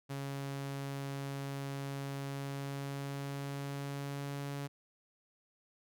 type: tone with pitch glide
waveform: sawtooth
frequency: 138.59 to 141.18 Hz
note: C#3 to C#3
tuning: 0 to +32 cents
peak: -34 dBFS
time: 0.09-4.68 s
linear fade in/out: 20 ms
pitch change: +32 cents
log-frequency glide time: 2.2-4.53 s
effects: none